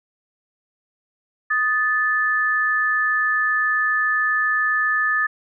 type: tone pair together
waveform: sine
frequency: 1244.5 / 1746.3 Hz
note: D#6 / A6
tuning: 0 / -14 cents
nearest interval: tritone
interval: 586 cents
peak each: -23 / -18 dBFS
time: 1.5-5.27 s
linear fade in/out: 10 ms
effects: none